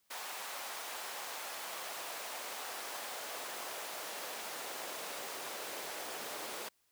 pink noise with high-pass filter sweep, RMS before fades -43 dBFS, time 0.1-6.69 s, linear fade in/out 10 ms, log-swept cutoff 810 to 460 Hz, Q 1.2, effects white hiss -75 dBFS RMS until 6.91 s

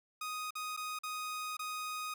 sawtooth tone with dropouts, 1247 Hz, D#6, 3 cents sharp, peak -34 dBFS, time 0.21-2.14 s, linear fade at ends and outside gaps 5 ms, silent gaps 0.507-0.553 / 0.766-0.773 / 0.989-1.034 / 1.569-1.592 s, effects none

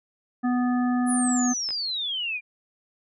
harmonic tone, 247.5 Hz, B3, 4 cents sharp, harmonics 1 / 3 / 5 / 7, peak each -21 / -31 / -35 / -38 dBFS, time 0.43-1.54 s, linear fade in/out 20 ms
sine exponential sweep, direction down, 10240 to 2362 Hz, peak -26 dBFS, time 1.06-2.41 s, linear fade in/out 50 ms
clicks, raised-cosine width 0.3 ms, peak -24 dBFS, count 2, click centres 1.689 / 1.706 s
effects none

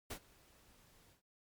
pink noise with ADSR envelope, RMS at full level -42 dBFS, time 0.1-1.22 s, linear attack 10 ms, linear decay 77 ms, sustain -24 dB, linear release 110 ms, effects MP3 96 kbps

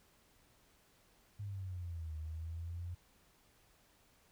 sine exponential two-way sweep, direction down then up, 103.83 to 77.4 to 88.7 Hz, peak -40 dBFS, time 1.39-2.95 s, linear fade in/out 10 ms, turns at 2.16 s, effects pink hiss -69 dBFS RMS until 4.31 s

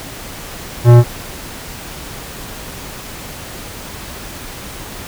sine tone with tanh clipping, 120 Hz, B2, 49 cents flat, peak -4 dBFS, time 0.84-1.04 s, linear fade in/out 50 ms, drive 17 dB, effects pink hiss -30 dBFS RMS until 5.07 s

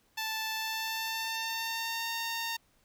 10% pulse tone with pitch glide, 880 to 917.4 Hz, A5 to A#5, 0 to -28 cents, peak -24 dBFS, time 0.17-2.57 s, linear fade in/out 10 ms, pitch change +72 cents, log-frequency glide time 0.56-2.1 s, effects pink hiss -69 dBFS RMS until 2.84 s

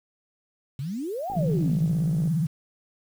sine exponential two-way sweep, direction up then down, 125.3 to 830.6 to 127.9 Hz, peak -28 dBFS, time 0.79-1.91 s, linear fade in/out 2 ms, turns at 1.31 s
click train, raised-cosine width 2 ms, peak -28 dBFS, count 55, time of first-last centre 1.3-2.275 s, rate 55.4 Hz
sine tone with vibrato, 160.1 Hz, D#3, 50 cents sharp, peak -21 dBFS, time 1.36-2.47 s, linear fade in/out 10 ms, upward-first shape triangle, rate 17 Hz, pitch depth 230 cents each way
effects 8-bit

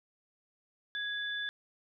sine tone pair together, 1664 / 3488 Hz, G#6 / A7, +3 / -16 cents, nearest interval octave + minor second, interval 1281 cents, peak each -35 / -38 dBFS, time 0.95-1.49 s, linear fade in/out 0 ms, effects none

